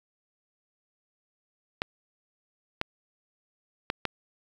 clicks, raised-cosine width 0.3 ms, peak -11 dBFS, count 4, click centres 1.819 / 2.814 / 3.901 / 4.053 s, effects 7-bit

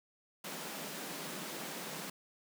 pink high-pass noise, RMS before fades -43 dBFS, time 0.44-2.1 s, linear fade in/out 5 ms, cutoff 150 Hz, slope 96 dB/octave, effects none

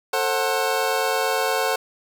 25% pulse chord, F# diminished, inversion first, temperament just, 444 / 532.8 / 740 Hz, A4 / C5 / F#5, +16 / +31 / 0 cents, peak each -21 dBFS, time 0.13-1.76 s, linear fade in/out 5 ms, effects 8-bit

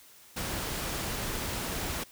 pink noise, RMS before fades -34 dBFS, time 0.36-2.04 s, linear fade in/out 10 ms, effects white hiss -55 dBFS RMS until 2.11 s

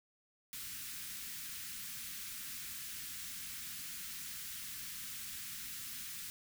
white band-stop noise, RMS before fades -45 dBFS, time 0.53-6.3 s, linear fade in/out 0 ms, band 250 to 1400 Hz, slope 24 dB/octave, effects none

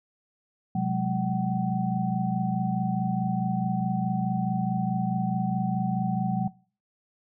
sine tone cluster, 126.5 / 181.1 / 205.8 / 756 Hz, B2 / F#3 / G#3 / F#5, +42 / -37 / -16 / +37 cents, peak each -31 / -26 / -30 / -32 dBFS, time 0.75-6.48 s, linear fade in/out 5 ms, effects noise-tail reverb RT60 0.4 s tail -20 dB re dry

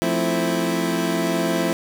25% pulse chord, F major seventh, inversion none, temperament equal, 174.61 / 220 / 261.6 / 329.6 Hz, F3 / A3 / C4 / E4, 0 / 0 / 0 / 0 cents, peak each -21 / -24 / -23 / -20 dBFS, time 0.02-1.73 s, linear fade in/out 0 ms, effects none

